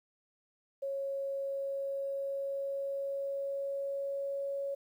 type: tone with pitch glide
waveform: sine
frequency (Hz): 550 to 556.1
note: C#5 to C#5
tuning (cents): -14 to +5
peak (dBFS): -33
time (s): 0.82-4.75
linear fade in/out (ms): 10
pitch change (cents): +19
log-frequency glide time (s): 1.44-4.54
effects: 11-bit